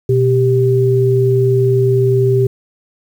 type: tone pair together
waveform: sine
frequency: 123.7 / 392 Hz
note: B2 / G4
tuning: +3 / 0 cents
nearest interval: octave + minor sixth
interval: 1997 cents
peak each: -12 dBFS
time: 0.09-2.47 s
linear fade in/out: 5 ms
effects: 7-bit